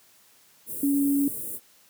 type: band-stop noise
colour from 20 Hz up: white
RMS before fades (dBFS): -34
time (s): 0.66-1.6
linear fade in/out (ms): 50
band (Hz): 530 to 8500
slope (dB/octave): 48
type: tone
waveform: sine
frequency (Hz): 280.9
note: C#4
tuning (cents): +23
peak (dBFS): -20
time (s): 0.83-1.28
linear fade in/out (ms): 2
effects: white hiss -58 dBFS RMS until 1.89 s + high-pass 100 Hz 12 dB/octave